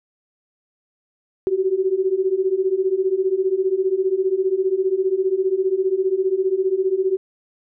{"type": "beating tone pair", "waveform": "sine", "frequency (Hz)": [370, 385], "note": ["F#4", "G4"], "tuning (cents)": [0, -31], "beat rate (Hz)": 15, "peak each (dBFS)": [-21, -19], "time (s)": [1.47, 7.17], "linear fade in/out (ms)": 0, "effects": []}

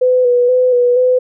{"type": "tone with vibrato", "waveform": "sine", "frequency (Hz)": 496.8, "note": "B4", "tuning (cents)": 10, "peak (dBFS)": -8, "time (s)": [0.01, 1.19], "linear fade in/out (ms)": 10, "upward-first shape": "square", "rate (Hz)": 2.1, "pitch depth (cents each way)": 28, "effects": []}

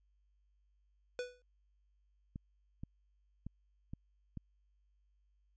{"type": "tone with exponential decay", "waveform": "square", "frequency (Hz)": 493.9, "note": "B4", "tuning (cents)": 0, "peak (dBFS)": -35, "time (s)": [1.19, 1.42], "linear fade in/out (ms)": 1, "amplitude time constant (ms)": 50}
{"type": "clicks", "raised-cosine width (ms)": 5, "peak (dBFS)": -31, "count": 5, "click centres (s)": [2.359, 2.835, 3.466, 3.935, 4.373]}
{"effects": ["added 50 Hz sine -70 dBFS peak until 5.56 s", "resampled to 16000 Hz"]}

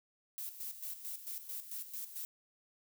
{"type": "noise with tremolo", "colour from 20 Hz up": "violet", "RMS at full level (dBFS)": -42, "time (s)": [0.38, 2.25], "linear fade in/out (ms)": 0, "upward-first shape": "square", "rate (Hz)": 4.5, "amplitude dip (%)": 65, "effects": []}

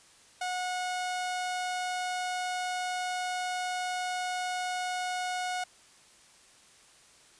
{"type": "tone", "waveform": "sawtooth", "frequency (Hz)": 729, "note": "F#5", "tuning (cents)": -26, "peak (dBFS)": -27, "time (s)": [0.41, 5.64], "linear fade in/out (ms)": 5, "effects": ["white hiss -58 dBFS RMS until 7.39 s", "resampled to 22050 Hz"]}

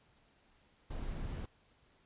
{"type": "noise", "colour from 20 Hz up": "brown", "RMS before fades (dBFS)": -40, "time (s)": [0.9, 1.46], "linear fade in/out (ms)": 10, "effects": ["pink hiss -69 dBFS RMS until 2.05 s", "resampled to 8000 Hz"]}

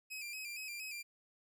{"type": "tone with vibrato", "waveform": "sawtooth", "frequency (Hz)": 2460, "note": "D#7", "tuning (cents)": -20, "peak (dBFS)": -39, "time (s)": [0.1, 1.03], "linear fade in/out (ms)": 20, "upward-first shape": "square", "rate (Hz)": 4.3, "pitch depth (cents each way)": 59, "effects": []}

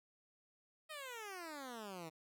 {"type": "exponential sweep", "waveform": "10% pulse", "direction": "down", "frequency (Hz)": [638, 155.56], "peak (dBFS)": -38, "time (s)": [0.89, 2.1], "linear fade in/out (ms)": 20, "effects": []}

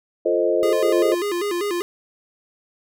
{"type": "chord", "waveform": "sine", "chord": "F dominant seventh", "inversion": "none", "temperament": "equal with one note detuned", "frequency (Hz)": [347, 440, 523.3, 622.3], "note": ["F4", "A4", "C5", "Eb5"], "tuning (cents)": [-11, 0, 0, 0], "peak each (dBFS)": -22, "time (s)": [0.25, 1.15], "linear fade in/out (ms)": 10}
{"type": "tone with vibrato", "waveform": "square", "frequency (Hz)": 378.4, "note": "F#4", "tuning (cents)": 39, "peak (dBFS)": -22, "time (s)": [0.63, 1.82], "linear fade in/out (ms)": 0, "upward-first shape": "square", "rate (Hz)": 5.1, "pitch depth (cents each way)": 140}
{"effects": []}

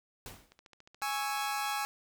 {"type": "noise with exponential decay", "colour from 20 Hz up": "pink", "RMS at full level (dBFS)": -42, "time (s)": [0.26, 0.59], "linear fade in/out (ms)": 1, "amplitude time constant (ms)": 71}
{"type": "click train", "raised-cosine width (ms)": 0.2, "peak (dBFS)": -37, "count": 17, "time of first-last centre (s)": [0.52, 1.655], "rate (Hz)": 14.1}
{"type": "chord", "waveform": "sawtooth", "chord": "C# minor", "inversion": "second", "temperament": "equal", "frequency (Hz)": [830.6, 1108.7, 1318.5], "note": ["G#5", "C#6", "E6"], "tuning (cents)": [0, 0, 0], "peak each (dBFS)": [-30, -35, -35], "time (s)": [1.02, 1.85], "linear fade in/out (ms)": 0}
{"effects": []}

